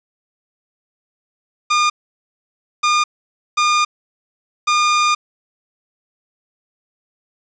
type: tone bursts at uneven times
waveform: sawtooth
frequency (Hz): 1213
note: D#6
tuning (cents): -44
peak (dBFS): -9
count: 4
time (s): 1.7-1.9 / 2.83-3.04 / 3.57-3.85 / 4.67-5.15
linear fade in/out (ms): 10
effects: resampled to 16000 Hz + 7-bit